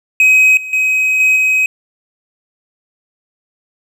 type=tone with level steps; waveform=triangle; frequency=2531 Hz; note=D#7; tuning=29 cents sharp; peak=-4 / -21 / -9 / -6 / -8 dBFS; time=0.2-1.66 s; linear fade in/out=2 ms; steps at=0.57 / 0.73 / 1.2 / 1.36 s; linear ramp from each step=2 ms; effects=none